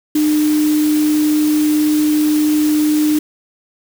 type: tone in noise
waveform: sine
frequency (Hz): 303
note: D#4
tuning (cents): -46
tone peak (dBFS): -11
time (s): 0.15-3.19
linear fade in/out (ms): 5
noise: white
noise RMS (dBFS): -27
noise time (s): 0.15-3.19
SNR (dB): +13
effects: none